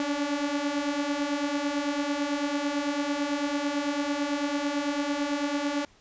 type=beating tone pair; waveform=sawtooth; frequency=281.9 / 290.9 Hz; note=C#4 / D4; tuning=+29 / -16 cents; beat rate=9 Hz; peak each=-28 / -24 dBFS; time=0-5.85 s; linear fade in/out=2 ms; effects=pink hiss -59 dBFS RMS until 6 s + resampled to 16000 Hz